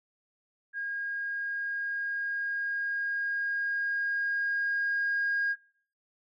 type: tone with level ramp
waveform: sine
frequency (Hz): 1628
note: G#6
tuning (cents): -35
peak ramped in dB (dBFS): -31 to -24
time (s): 0.73-5.56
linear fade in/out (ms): 50
effects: noise-tail reverb RT60 0.5 s tail -21 dB re dry + tanh soft clip ceiling -22 dBFS